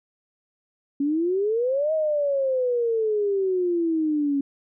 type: exponential two-way sweep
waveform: sine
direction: up then down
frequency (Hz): 275.4 to 638 to 275.4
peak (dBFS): -20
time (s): 1-4.41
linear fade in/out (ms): 5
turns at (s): 1.93
effects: none